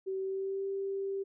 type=tone with pitch glide; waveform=sine; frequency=382.4 to 391.6 Hz; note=G4 to G4; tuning=-43 to -2 cents; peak=-32 dBFS; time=0.06-1.24 s; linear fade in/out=20 ms; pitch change=+41 cents; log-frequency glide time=0.19-0.66 s; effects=none